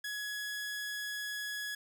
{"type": "tone", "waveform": "sawtooth", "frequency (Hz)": 1681, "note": "G#6", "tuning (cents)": 20, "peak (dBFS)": -33, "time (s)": [0.04, 1.75], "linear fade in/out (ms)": 5, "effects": ["11-bit"]}